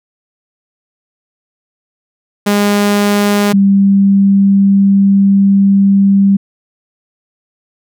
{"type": "tone pair in turn", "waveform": ["sawtooth", "sine"], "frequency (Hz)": [204.6, 197.23], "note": ["G#3", "G3"], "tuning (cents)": [-26, 11], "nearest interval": "minor second", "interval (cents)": 63, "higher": "first", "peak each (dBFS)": -5, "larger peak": "neither", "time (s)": [[2.46, 3.53], [3.53, 6.37]], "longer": "second", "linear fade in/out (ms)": 10, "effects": []}